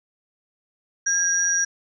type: tone pair together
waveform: sine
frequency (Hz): 1620 / 5762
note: G#6 / F#8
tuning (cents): -43 / -47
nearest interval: octave + minor seventh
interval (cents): 2196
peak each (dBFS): -23 / -20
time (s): 1.06-1.65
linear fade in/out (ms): 10
effects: none